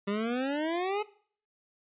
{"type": "exponential sweep", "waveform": "25% pulse", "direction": "up", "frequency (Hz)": [197.2, 430.2], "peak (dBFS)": -25, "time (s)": [0.07, 1.03], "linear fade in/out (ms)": 10, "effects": ["noise-tail reverb RT60 0.5 s tail -19 dB re dry", "resampled to 8000 Hz"]}